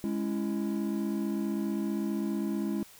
triangle chord, C# minor, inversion second, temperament just, 207.9 / 277.2 / 332.6 Hz, G#3 / C#4 / E4, +2 / 0 / +16 cents, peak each -29 / -34 / -32 dBFS, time 0.04-2.83 s, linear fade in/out 0 ms, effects white hiss -54 dBFS RMS until 2.99 s

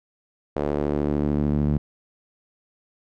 sawtooth tone with band-pass filter sweep, 73.42 Hz, D2, in tune, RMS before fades -23 dBFS, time 0.56-1.78 s, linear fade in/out 5 ms, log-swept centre 500 to 180 Hz, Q 1.5, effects none

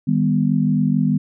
sine chord, Eb augmented, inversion none, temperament equal with one note detuned, 155.56 / 200.1 / 246.9 Hz, Eb3 / G3 / B3, 0 / +36 / 0 cents, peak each -19 dBFS, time 0.07-1.18 s, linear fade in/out 10 ms, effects none

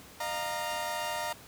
sawtooth chord, Eb suspended second, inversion none, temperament equal with one note detuned, 609.1 / 698.5 / 932.3 Hz, Eb5 / F5 / Bb5, -37 / 0 / 0 cents, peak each -34 / -34 / -31 dBFS, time 0.2-1.33 s, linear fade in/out 5 ms, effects pink hiss -51 dBFS RMS until 1.47 s + high-pass 60 Hz 12 dB/octave

